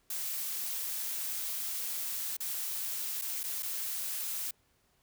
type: noise with dropouts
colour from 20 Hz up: blue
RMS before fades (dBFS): -36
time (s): 0.1-4.51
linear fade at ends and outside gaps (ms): 5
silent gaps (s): 2.368-2.403 / 3.215-3.219 / 3.433-3.437 / 3.625-3.629
effects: pink hiss -71 dBFS RMS until 5.02 s